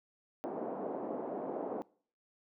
white band-pass noise, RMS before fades -39 dBFS, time 0.44-1.82 s, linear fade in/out 0 ms, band 230 to 700 Hz, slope 24 dB/octave, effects noise-tail reverb RT60 0.5 s tail -23 dB re dry

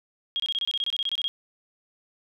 sine tone bursts, 3260 Hz, G#7, 33 cents flat, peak -24 dBFS, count 15, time 0.36-1.28 s, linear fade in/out 0 ms, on 38 ms, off 25 ms, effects none

